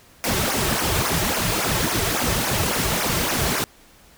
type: noise with flanger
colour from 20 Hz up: pink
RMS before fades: -22 dBFS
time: 0.24-3.64 s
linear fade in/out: 0 ms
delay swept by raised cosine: 0.24 to 4.14 ms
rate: 3.6 Hz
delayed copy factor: -0.95
effects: pink hiss -51 dBFS RMS until 4.17 s